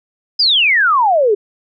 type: exponential sweep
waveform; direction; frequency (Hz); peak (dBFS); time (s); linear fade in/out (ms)
sine; down; 5100 to 392; -9; 0.39-1.35; 10
effects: none